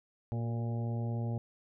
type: harmonic tone with a mistuned harmonic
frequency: 116.54 Hz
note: A#2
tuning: in tune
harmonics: 1 / 2 / 3 / 4 / 5 / 6 / 7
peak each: -32 / -40 / -47 / -48 / -48 / -52 / -50 dBFS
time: 0.32-1.38 s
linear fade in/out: 0 ms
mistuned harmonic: 3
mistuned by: +44 cents
effects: none